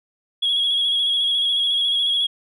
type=tone with vibrato; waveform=sine; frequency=3322 Hz; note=G#7; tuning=in tune; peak=-16 dBFS; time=0.42-2.27 s; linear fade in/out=10 ms; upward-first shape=square; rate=14 Hz; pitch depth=25 cents each way; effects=tanh soft clip ceiling -13 dBFS